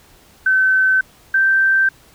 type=tone pair in turn; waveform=sine; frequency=1530 / 1563.1 Hz; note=G6 / G6; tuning=-42 / -5 cents; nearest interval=unison; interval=37 cents; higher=second; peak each=-11 dBFS; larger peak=neither; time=0.46-1.01 / 1.34-1.89 s; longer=neither; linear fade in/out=5 ms; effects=pink hiss -49 dBFS RMS until 2.14 s